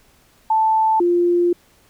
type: tone pair in turn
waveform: sine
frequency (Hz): 880 / 349.2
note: A5 / F4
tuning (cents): 0 / 0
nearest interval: octave + major third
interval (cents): 1600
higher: first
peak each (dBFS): -13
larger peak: neither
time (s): 0.5-1 / 1-1.53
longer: second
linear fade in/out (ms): 5
effects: pink hiss -55 dBFS RMS until 1.89 s